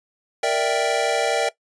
square chord, E half-diminished seventh, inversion second, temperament equal, 466.2 / 587.3 / 659.3 / 784 Hz, Bb4 / D5 / E5 / G5, 0 / 0 / 0 / 0 cents, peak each -25 dBFS, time 0.43-1.49 s, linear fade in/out 5 ms, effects noise-tail reverb RT60 0.1 s tail -18 dB re dry + resampled to 22050 Hz

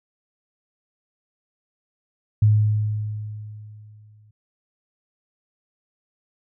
sine tone with exponential decay, 106.3 Hz, G#2, 41 cents sharp, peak -11 dBFS, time 2.42-4.31 s, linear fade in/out 5 ms, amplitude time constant 410 ms, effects none

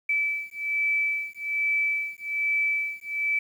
sine beating tone pair, 2310 / 2311.2 Hz, D7 / D7, -29 / -28 cents, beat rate 1.2 Hz, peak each -27 dBFS, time 0.09-3.39 s, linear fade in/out 5 ms, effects 9-bit

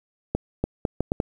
accelerating click train, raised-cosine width 2 ms, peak -9 dBFS, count 6, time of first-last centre 0.35-1.201 s, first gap 290 ms, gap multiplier 0.73, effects 8-bit

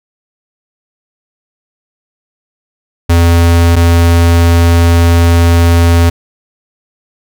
square tone pair in turn, 84.9 / 84.9 Hz, F2 / F2, -48 / -48 cents, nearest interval unison, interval 0 cents, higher neither, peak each -5 dBFS, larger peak neither, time 3.09-3.76 / 3.76-6.1 s, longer second, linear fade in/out 10 ms, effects none

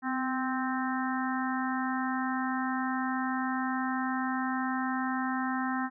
harmonic tone with a mistuned harmonic, 261.1 Hz, C4, 3 cents flat, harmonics 1 / 3 / 4 / 5 / 6 / 7, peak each -31 / -36 / -37 / -38 / -39 / -39 dBFS, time 0.02-5.9 s, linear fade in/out 50 ms, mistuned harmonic 1, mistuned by -28 cents, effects none

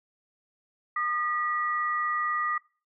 sine tone pair together, 1219.6 / 1936 Hz, D#6 / B6, -35 / -35 cents, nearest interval minor sixth, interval 800 cents, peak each -27 / -31 dBFS, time 0.96-2.58 s, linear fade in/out 5 ms, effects noise-tail reverb RT60 0.4 s tail -23 dB re dry

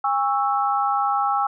sine chord, C# minor, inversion second, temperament equal with one note detuned, 810.7 / 1108.7 / 1318.5 Hz, G#5 / C#6 / E6, -42 / 0 / 0 cents, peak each -21 / -26 / -23 dBFS, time 0.04-1.47 s, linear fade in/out 5 ms, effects none

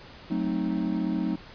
triangle chord, F# diminished seventh, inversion none, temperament equal, 185 / 220 / 261.6 / 311.1 Hz, F#3 / A3 / C4 / Eb4, 0 / 0 / 0 / 0 cents, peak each -28 / -29 / -30 / -28 dBFS, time 0.3-1.36 s, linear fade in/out 10 ms, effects pink hiss -47 dBFS RMS until 1.54 s + resampled to 11025 Hz

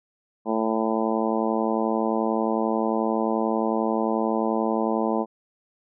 harmonic tone, 111.3 Hz, A2, 20 cents sharp, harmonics 2 / 3 / 4 / 5 / 6 / 7 / 8 / 9, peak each -26 / -28 / -29 / -30 / -31 / -31 / -32 / -33 dBFS, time 0.45-5.26 s, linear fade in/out 50 ms, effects none

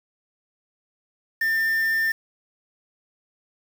triangle tone with quantisation, 1796 Hz, A6, 35 cents sharp, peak -18 dBFS, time 1.41-2.12 s, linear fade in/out 5 ms, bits 6, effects none

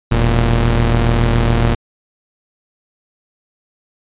sawtooth tone pair together, 41.23 / 116.54 Hz, E1 / A#2, +1 / 0 cents, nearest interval octave + tritone, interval 1799 cents, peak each -10 dBFS, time 0.11-1.75 s, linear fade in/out 10 ms, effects resampled to 8000 Hz

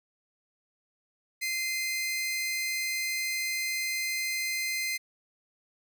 sawtooth tone pair together, 2078 / 2483 Hz, C7 / D#7, -12 / -4 cents, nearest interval minor third, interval 308 cents, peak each -26 / -36 dBFS, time 1.41-4.98 s, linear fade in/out 20 ms, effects none

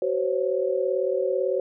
sine tone cluster, 376.8 / 512 / 550 Hz, F#4 / C5 / C#5, +32 / -38 / -14 cents, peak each -26 dBFS, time 0.02-1.6 s, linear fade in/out 2 ms, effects none

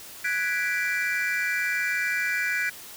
triangle chord, G# half-diminished seventh, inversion third, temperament equal, 1480 / 1661.2 / 1975.5 / 2349 Hz, F#6 / G#6 / B6 / D7, 0 / 0 / 0 / 0 cents, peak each -28 dBFS, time 0.24-2.7 s, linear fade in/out 10 ms, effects white hiss -43 dBFS RMS until 2.96 s

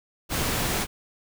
pink noise, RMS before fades -26 dBFS, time 0.29-0.87 s, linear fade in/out 50 ms, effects none

